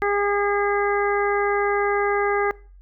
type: harmonic tone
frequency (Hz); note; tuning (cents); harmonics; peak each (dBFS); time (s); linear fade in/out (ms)
406.7; G#4; -36; 1 / 2 / 3 / 4 / 5; -22 / -25 / -27 / -28 / -29; 0.02-2.51; 0
effects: noise-tail reverb RT60 0.4 s tail -22 dB re dry + added 46 Hz sine -44 dBFS peak until 2.81 s